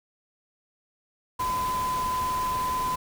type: tone in noise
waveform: sine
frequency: 1013 Hz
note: B5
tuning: 44 cents sharp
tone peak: -25 dBFS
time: 1.39-2.96 s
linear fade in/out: 10 ms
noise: pink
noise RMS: -36 dBFS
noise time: 1.39-2.96 s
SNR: +8 dB
effects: none